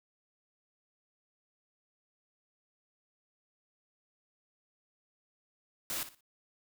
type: noise with echo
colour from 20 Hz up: white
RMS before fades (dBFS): -36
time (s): 5.9-6.03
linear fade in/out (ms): 0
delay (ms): 59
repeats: 3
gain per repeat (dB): -12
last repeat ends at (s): 6.207
effects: none